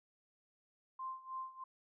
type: tone with tremolo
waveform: sine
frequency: 1046.5 Hz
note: C6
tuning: in tune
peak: -39 dBFS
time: 0.99-1.64 s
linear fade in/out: 5 ms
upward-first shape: sine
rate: 3.2 Hz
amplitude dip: 85%
effects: none